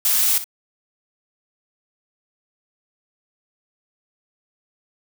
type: noise with echo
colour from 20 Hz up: blue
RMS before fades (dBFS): -18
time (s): 0.05-0.38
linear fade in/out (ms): 2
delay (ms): 62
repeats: 1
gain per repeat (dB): -13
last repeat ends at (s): 0.442
effects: none